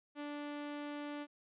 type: tone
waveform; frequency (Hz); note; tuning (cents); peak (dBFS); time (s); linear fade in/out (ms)
sawtooth; 292.4; D4; -7; -37; 0.15-1.27; 50
effects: resampled to 8000 Hz